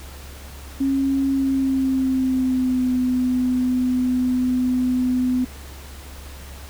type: tone with pitch glide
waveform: sine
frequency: 271.8 to 252.1 Hz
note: C#4 to B3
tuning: -34 to +36 cents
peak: -17 dBFS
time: 0.8-5.45 s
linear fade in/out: 10 ms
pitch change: -130 cents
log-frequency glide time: 1.29-2.92 s
effects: added 69 Hz sine -37 dBFS peak until 6.69 s + pink hiss -42 dBFS RMS until 6.69 s